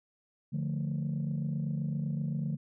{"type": "chord", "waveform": "sine", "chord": "D minor", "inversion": "none", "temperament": "equal", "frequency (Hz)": [146.83, 174.61, 220], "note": ["D3", "F3", "A3"], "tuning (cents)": [0, 0, 0], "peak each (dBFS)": [-31, -35, -36], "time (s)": [0.52, 2.57], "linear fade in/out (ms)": 20, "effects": ["tanh soft clip ceiling -25 dBFS"]}